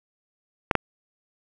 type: clicks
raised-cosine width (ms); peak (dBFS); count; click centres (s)
0.5; -3; 2; 0.712 / 0.753
effects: none